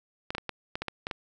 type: clicks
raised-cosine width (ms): 0.3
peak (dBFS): -16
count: 9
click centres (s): 0.305 / 0.35 / 0.382 / 0.493 / 0.755 / 0.82 / 0.883 / 1.069 / 1.112
effects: none